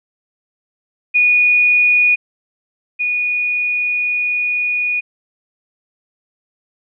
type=tone pair in turn; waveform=sine; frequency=2459 / 2459 Hz; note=D#7 / D#7; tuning=-21 / -21 cents; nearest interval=unison; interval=0 cents; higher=neither; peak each=-9 / -15 dBFS; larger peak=first; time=1.14-2.16 / 2.99-5.01 s; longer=second; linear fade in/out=20 ms; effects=none